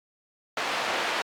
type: band-pass noise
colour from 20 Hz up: pink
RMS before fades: -29 dBFS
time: 0.57-1.22 s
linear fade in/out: 2 ms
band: 600 to 3400 Hz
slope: 12 dB/octave
effects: AAC 64 kbps